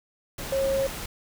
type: tone in noise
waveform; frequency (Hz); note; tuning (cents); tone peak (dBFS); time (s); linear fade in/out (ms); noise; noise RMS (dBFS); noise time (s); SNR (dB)
sine; 542; C#5; -39; -22; 0.52-0.87; 5; pink; -35; 0.38-1.06; +10
effects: none